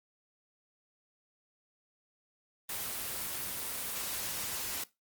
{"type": "noise", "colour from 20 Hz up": "white", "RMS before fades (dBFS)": -37, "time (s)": [2.69, 4.84], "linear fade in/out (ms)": 5, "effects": ["noise-tail reverb RT60 0.2 s tail -18 dB re dry", "Opus 24 kbps"]}